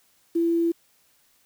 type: tone with quantisation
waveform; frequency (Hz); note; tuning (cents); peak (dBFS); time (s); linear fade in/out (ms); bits
sine; 336.1; E4; +34; -19; 0.35-0.72; 10; 8
effects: white hiss -63 dBFS RMS until 1.45 s